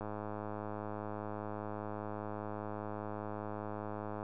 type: click train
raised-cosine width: 1 ms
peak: -27 dBFS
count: 444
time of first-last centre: 0.01-4.229 s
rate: 105 Hz
effects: none